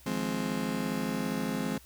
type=chord; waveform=35% pulse; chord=F minor seventh; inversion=third; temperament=just; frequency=157.15 / 174.61 / 209.5 / 261.9 Hz; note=Eb3 / F3 / Ab3 / C4; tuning=+18 / 0 / +15 / +2 cents; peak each=-38 / -36 / -32 / -32 dBFS; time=0.06-1.78 s; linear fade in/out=5 ms; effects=added 64 Hz sine -56 dBFS peak until 1.85 s + white hiss -57 dBFS RMS until 1.85 s